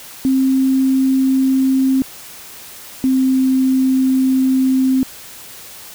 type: tone pair in turn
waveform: sine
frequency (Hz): 264.7 / 261.8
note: C4 / C4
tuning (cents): +20 / +1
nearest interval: unison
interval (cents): 19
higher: first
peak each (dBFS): -11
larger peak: neither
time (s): 0.25-2.02 / 3.04-5.03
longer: second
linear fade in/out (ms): 0
effects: white hiss -36 dBFS RMS until 5.94 s